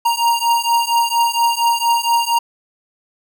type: beating tone pair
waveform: square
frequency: 932.3 / 936.6 Hz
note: A#5 / A#5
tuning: 0 / +8 cents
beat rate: 4.3 Hz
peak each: -18 / -17 dBFS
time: 0.05-2.39 s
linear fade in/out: 10 ms
effects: none